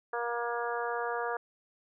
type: harmonic tone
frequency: 237.1 Hz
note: A#3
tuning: 30 cents sharp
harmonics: 2 / 3 / 4 / 5 / 6 / 7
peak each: -35 / -37 / -38 / -39 / -40 / -40 dBFS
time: 0.13-1.37 s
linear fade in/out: 5 ms
effects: none